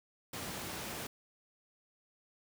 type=high-pass noise; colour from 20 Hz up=pink; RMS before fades=-42 dBFS; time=0.33-1.07 s; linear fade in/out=5 ms; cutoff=100 Hz; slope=12 dB/octave; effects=none